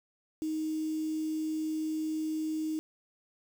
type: tone with quantisation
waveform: sine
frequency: 313 Hz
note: D#4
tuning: 10 cents sharp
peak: -30 dBFS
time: 0.42-2.79 s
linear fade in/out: 0 ms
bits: 8
effects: none